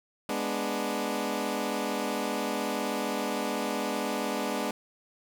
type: chord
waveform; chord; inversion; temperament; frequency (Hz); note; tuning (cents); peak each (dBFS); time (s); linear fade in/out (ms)
15% pulse; G# diminished; none; equal; 207.7 / 246.9 / 293.7; G#3 / B3 / D4; 0 / 0 / 0; -27; 0.29-4.71; 2
effects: none